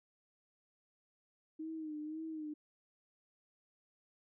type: tone with vibrato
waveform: sine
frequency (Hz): 311.1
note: D#4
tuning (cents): 0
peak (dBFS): -40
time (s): 1.59-2.54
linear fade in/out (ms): 10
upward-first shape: sine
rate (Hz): 1.9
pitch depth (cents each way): 58
effects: none